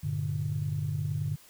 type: chord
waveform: sine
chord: G minor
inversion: none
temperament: equal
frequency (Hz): 98 / 116.54 / 146.83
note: G2 / Bb2 / D3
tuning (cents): 0 / 0 / 0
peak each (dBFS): -33 / -35 / -30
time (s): 0.03-1.36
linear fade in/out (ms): 10
effects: tanh soft clip ceiling -20 dBFS + white hiss -56 dBFS RMS until 1.49 s